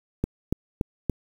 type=click train; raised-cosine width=3 ms; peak=-10 dBFS; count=4; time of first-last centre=0.24-1.097 s; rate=3.5 Hz; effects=7-bit